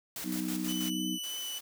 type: noise with tremolo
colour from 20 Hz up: white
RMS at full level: -39 dBFS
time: 0.16-0.9 s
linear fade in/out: 2 ms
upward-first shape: square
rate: 6.2 Hz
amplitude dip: 50%
type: harmonic tone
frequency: 62.3 Hz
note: B1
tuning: 16 cents sharp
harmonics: 3 / 4 / 5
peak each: -36 / -37 / -35 dBFS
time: 0.23-1.19 s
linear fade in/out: 50 ms
type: tone with vibrato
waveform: sawtooth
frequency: 2990 Hz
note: F#7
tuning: 17 cents sharp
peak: -33 dBFS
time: 0.68-1.59 s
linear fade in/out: 10 ms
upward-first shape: sine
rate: 3.3 Hz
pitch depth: 9 cents each way
type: high-pass noise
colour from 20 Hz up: white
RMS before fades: -46 dBFS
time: 1.23-1.61 s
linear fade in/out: 10 ms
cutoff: 220 Hz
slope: 96 dB/octave
effects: none